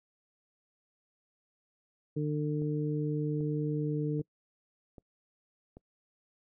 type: harmonic tone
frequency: 150.1 Hz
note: D3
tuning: 38 cents sharp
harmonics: 1 / 2 / 3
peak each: -31 / -34 / -36 dBFS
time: 2.16-4.22 s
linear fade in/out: 10 ms
type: click train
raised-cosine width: 2 ms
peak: -35 dBFS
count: 5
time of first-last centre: 2.62-5.77 s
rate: 1.27 Hz
effects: noise-tail reverb RT60 0.1 s tail -26 dB re dry